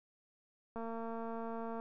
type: click train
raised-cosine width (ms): 1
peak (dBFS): -30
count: 238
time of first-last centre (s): 0.76-1.799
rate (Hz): 228
effects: none